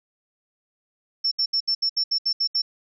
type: tone bursts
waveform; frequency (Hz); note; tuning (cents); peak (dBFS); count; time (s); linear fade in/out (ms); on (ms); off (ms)
sine; 5400; E8; +41; -19; 10; 1.24-2.62; 10; 75; 70
effects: none